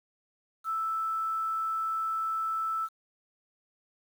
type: tone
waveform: sine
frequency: 1318.5 Hz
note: E6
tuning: in tune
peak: -28 dBFS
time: 0.64-2.89 s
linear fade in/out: 50 ms
effects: 9-bit